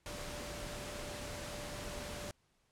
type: tone in noise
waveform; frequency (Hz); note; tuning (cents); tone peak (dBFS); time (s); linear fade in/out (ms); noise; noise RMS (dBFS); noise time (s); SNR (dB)
sine; 587.3; D5; 0; -48; 0.06-2.31; 0; pink; -44; 0.06-2.31; -7
effects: pink hiss -75 dBFS RMS until 2.71 s + low-pass 10000 Hz 12 dB/octave